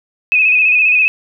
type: tone with vibrato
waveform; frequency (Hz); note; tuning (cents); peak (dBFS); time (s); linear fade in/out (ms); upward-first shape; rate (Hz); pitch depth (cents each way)
sine; 2531; D#7; +29; -8; 0.32-1.08; 0; square; 15; 40
effects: none